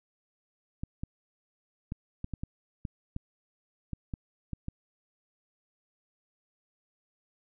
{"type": "clicks", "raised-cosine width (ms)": 5, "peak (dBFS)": -22, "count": 12, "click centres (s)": [0.835, 1.035, 1.921, 2.244, 2.337, 2.435, 2.852, 3.164, 3.933, 4.138, 4.533, 4.684], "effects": []}